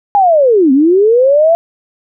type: linear two-way sweep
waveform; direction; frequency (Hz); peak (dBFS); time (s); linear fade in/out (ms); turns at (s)
sine; down then up; 830.6 to 255.1 to 682; -5; 0.15-1.55; 0; 0.72
effects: none